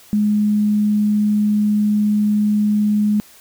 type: tone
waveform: sine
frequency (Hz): 209.4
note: G#3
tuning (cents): +15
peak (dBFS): -13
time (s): 0.13-3.2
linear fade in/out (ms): 0
effects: white hiss -46 dBFS RMS until 3.4 s